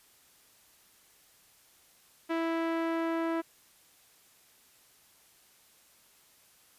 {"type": "tone with low-pass filter sweep", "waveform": "sawtooth", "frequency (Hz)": 329.6, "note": "E4", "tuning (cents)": 0, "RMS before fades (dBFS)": -31, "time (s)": [2.29, 3.42], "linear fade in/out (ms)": 20, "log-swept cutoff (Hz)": [2400, 1600], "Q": 0.91, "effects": ["white hiss -62 dBFS RMS until 6.78 s", "resampled to 32000 Hz"]}